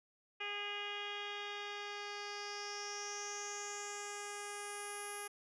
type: tone with low-pass filter sweep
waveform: 10% pulse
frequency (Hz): 410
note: G#4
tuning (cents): -22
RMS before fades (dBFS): -44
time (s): 0.4-5.28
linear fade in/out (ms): 10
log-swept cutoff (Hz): 2700 to 11000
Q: 5.3
effects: none